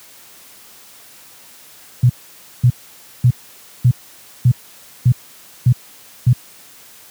sine tone bursts, 123.2 Hz, B2, 4 cents flat, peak -6 dBFS, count 8, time 2.03-6.33 s, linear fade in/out 5 ms, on 65 ms, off 540 ms, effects white hiss -43 dBFS RMS until 7.1 s + high-pass 80 Hz 12 dB/octave

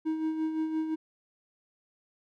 triangle tone with tremolo, 316.2 Hz, D#4, 28 cents sharp, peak -24 dBFS, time 0.05-0.96 s, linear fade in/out 20 ms, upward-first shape sine, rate 5.8 Hz, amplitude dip 50%, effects none

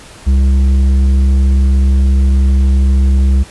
sine tone with tanh clipping, 66.8 Hz, C2, 36 cents sharp, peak -8 dBFS, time 0.26-3.44 s, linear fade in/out 20 ms, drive 8 dB, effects pink hiss -36 dBFS RMS until 3.5 s + resampled to 24000 Hz

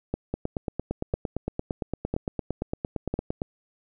two click trains, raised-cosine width 2 ms, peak -13 / -14 dBFS, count 4 / 28, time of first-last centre 0.14-3.14 / 0.34-3.419 s, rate 1 / 8.77 Hz, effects none

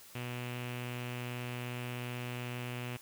sawtooth tone with low-pass filter, 122.6 Hz, B2, 12 cents flat, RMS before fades -40 dBFS, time 0.15-2.97 s, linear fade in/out 5 ms, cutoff 2700 Hz, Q 4, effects white hiss -55 dBFS RMS until 3.01 s

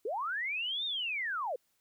sine linear two-way sweep, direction up then down, 379.2 to 3729 to 458.9 Hz, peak -32 dBFS, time 0.05-1.56 s, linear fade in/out 5 ms, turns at 0.85 s, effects white hiss -75 dBFS RMS until 1.8 s

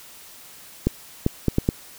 clicks, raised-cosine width 3 ms, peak -5 dBFS, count 5, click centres 0.87 / 1.264 / 1.483 / 1.584 / 1.689 s, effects white hiss -45 dBFS RMS until 1.98 s

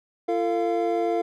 triangle tone cluster, 341.6 / 448.9 / 695 Hz, F4 / A4 / F5, -38 / +35 / -9 cents, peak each -24 dBFS, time 0.28-1.22 s, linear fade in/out 10 ms, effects none

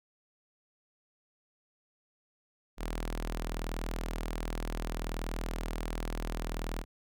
sawtooth tone with notch filter, 40.67 Hz, E1, 23 cents flat, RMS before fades -36 dBFS, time 2.77-6.85 s, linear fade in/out 50 ms, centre 93 Hz, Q 0.61, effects none

